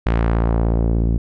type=tone with low-pass filter sweep; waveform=sawtooth; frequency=56.8 Hz; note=A#1; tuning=44 cents flat; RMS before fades=-17 dBFS; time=0.06-1.18 s; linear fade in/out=5 ms; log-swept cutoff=2500 to 260 Hz; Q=0.93; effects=none